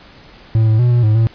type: tone with pitch steps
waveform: triangle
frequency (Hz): 111.2 / 109.7 / 122.1 / 120.6 / 107.8 / 112.9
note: A2 / A2 / B2 / B2 / A2 / A2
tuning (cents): +19 / -5 / -19 / -41 / -35 / +45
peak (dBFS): -7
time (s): 0.55-1.27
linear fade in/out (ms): 0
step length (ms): 120
effects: pink hiss -42 dBFS RMS until 1.34 s + resampled to 11025 Hz